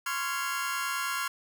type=chord; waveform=sawtooth; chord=Db major seventh; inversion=third; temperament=just; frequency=1039.4 / 1108.7 / 1385.9 / 1663.1 Hz; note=C6 / Db6 / F6 / Ab6; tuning=-12 / 0 / -14 / +2 cents; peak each=-32 / -33 / -29 / -33 dBFS; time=0.06-1.28 s; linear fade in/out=5 ms; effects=none